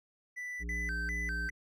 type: tone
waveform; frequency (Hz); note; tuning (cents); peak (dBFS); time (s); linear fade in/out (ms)
triangle; 1980; B6; +4; -36; 0.36-0.64; 20
type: harmonic tone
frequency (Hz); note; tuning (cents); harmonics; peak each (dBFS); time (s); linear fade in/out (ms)
58.27; A#1; 0; 1 / 3 / 5 / 7; -36 / -46 / -50 / -53; 0.59-1.51; 50
type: tone with vibrato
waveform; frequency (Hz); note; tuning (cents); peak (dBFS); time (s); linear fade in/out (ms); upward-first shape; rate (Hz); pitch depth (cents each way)
triangle; 1760; A6; 0; -33; 0.69-1.5; 2; square; 2.5; 220
effects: none